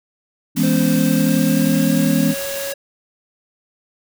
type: chord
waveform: sine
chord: C# minor seventh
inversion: first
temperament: equal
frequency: 164.81 / 207.7 / 246.9 / 277.2 Hz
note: E3 / G#3 / B3 / C#4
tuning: 0 / 0 / 0 / 0 cents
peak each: -19 dBFS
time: 0.55-2.35 s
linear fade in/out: 50 ms
type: noise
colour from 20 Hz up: white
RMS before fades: -28 dBFS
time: 0.56-2.73 s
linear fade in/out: 10 ms
type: tone with pitch glide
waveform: square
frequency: 520 to 554.1 Hz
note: C5 to C#5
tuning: -11 to -1 cents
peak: -26 dBFS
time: 0.63-2.74 s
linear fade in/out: 5 ms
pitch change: +110 cents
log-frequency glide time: 0.96-2.42 s
effects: none